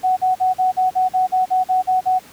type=tone bursts; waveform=sine; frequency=744 Hz; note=F#5; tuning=9 cents sharp; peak=-13 dBFS; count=12; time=0.03-2.194 s; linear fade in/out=20 ms; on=140 ms; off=44 ms; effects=pink hiss -44 dBFS RMS until 2.32 s + high-pass 100 Hz 12 dB/octave